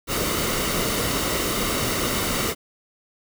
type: noise with comb filter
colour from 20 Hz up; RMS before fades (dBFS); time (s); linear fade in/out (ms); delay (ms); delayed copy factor
pink; -24; 0.07-2.55; 50; 1.2; -0.5
effects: none